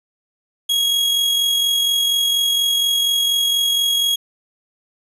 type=tone with amplitude modulation; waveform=40% pulse; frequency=3300 Hz; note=G#7; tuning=12 cents flat; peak=-13 dBFS; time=0.69-4.16 s; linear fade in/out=10 ms; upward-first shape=sine; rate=44.2 Hz; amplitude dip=35%; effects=resampled to 32000 Hz